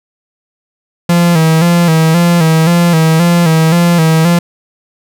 45% pulse tone with vibrato, 166.3 Hz, E3, 16 cents sharp, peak -6 dBFS, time 1.09-4.39 s, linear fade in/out 5 ms, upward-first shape square, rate 1.9 Hz, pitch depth 62 cents each way, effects none

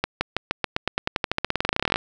accelerating click train, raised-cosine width 0.3 ms, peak -5 dBFS, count 29, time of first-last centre 0.04-1.959 s, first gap 170 ms, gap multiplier 0.92, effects none

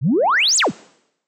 sine exponential two-way sweep, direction up then down, 113 to 8200 to 113 Hz, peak -12 dBFS, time 0.01-0.72 s, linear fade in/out 50 ms, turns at 0.57 s, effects noise-tail reverb RT60 0.8 s tail -23 dB re dry + tanh soft clip ceiling -8 dBFS

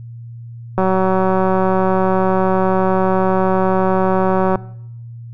click train, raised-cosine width 1 ms, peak -3 dBFS, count 711, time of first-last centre 0.78-4.557 s, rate 188 Hz, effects noise-tail reverb RT60 0.8 s tail -21 dB re dry + added 117 Hz sine -30 dBFS peak until 5.33 s

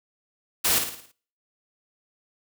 white noise with echo, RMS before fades -22 dBFS, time 0.64-0.79 s, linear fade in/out 10 ms, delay 55 ms, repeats 6, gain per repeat -6 dB, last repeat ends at 1.12 s, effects noise-tail reverb RT60 0.5 s tail -24 dB re dry

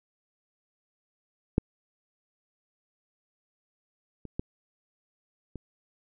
clicks, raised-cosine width 3 ms, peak -8 / -27 / -17 / -25 dBFS, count 4, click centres 1.581 / 4.253 / 4.395 / 5.557 s, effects none

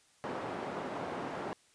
white band-pass noise, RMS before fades -39 dBFS, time 0.24-1.53 s, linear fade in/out 0 ms, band 170 to 840 Hz, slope 12 dB/octave, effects white hiss -66 dBFS RMS until 1.74 s + resampled to 22050 Hz

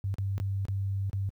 sine tone with dropouts, 98 Hz, G2, in tune, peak -27 dBFS, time 0.04-1.29 s, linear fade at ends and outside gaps 0 ms, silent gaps 0.141-0.184 / 0.38-0.4 / 0.653-0.684 / 1.096-1.131 s, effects high-pass 60 Hz 12 dB/octave + 11-bit

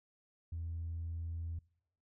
triangle tone with tanh clipping, 83.2 Hz, E2, 17 cents sharp, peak -38 dBFS, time 0.52-1.59 s, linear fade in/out 5 ms, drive 5 dB, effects noise-tail reverb RT60 0.8 s tail -25 dB re dry

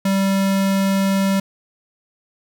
square tone, 194.6 Hz, G3, 12 cents flat, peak -16 dBFS, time 0.05-1.4 s, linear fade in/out 5 ms, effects none

